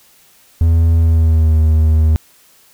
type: tone with pitch glide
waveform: triangle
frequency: 82.41 to 78.6 Hz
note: E2 to D#2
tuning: 0 to +18 cents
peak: -6 dBFS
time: 0.61-2.16 s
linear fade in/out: 0 ms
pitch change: -82 cents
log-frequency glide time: 0.98-1.58 s
effects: white hiss -49 dBFS RMS until 2.73 s